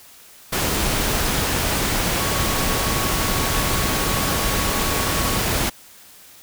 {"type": "tone in noise", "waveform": "sine", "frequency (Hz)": 1114, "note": "C#6", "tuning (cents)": 8, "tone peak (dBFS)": -30, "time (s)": [2.17, 5.38], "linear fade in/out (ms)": 10, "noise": "pink", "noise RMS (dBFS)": -21, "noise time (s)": [0.52, 5.7], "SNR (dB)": -12, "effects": ["white hiss -46 dBFS RMS until 6.42 s"]}